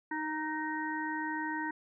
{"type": "harmonic tone with a mistuned harmonic", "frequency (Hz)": 311.1, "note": "D#4", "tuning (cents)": 0, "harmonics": [1, 3, 5, 6], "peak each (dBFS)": [-37, -37, -41, -39], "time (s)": [0.11, 1.71], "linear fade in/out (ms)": 5, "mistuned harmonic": 5, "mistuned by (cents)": -23, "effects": []}